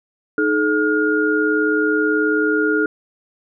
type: tone cluster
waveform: sine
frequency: 309.2 / 427.7 / 1424 Hz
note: D#4 / A4 / F6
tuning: -11 / -49 / +33 cents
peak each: -19 dBFS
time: 0.38-2.86 s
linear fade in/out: 2 ms
effects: none